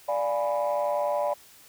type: chord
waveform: sine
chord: D diminished seventh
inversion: none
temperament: equal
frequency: 587.3 / 698.5 / 830.6 / 987.8 Hz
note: D5 / F5 / Ab5 / Cb6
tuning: 0 / 0 / 0 / 0 cents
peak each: -25 / -31 / -31 / -31 dBFS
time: 0.08-1.34 s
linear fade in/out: 10 ms
effects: tanh soft clip ceiling -17 dBFS + white hiss -53 dBFS RMS until 1.68 s